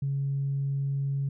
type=tone; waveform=sine; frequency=138.59 Hz; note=C#3; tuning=in tune; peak=-25 dBFS; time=0.02-1.29 s; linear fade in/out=5 ms; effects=tanh soft clip ceiling -21 dBFS